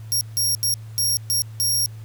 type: tone bursts at uneven times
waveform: 20% pulse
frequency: 5588 Hz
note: F8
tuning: in tune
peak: -13 dBFS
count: 6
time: 0.12-0.21 / 0.37-0.55 / 0.63-0.74 / 0.98-1.17 / 1.3-1.42 / 1.6-1.86 s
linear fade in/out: 0 ms
effects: added 110 Hz sine -34 dBFS peak until 2.04 s + pink hiss -53 dBFS RMS until 2.04 s